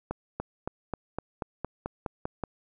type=accelerating click train; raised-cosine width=1 ms; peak=-17 dBFS; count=11; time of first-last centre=0.11-2.437 s; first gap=290 ms; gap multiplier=0.95; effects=none